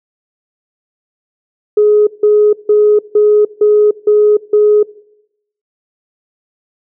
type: tone bursts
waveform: sine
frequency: 420 Hz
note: G#4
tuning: 19 cents sharp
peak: -4 dBFS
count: 7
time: 1.77-4.83 s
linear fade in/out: 5 ms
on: 300 ms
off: 160 ms
effects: noise-tail reverb RT60 0.8 s tail -21 dB re dry + tanh soft clip ceiling 0 dBFS